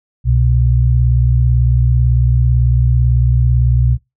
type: tone pair together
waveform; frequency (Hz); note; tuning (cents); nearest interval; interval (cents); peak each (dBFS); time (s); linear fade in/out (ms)
sine; 64.8 / 122.82; C2 / B2; -16 / -9; major seventh; 1107; -12; 0.24-3.98; 50
effects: noise-tail reverb RT60 0.2 s tail -21 dB re dry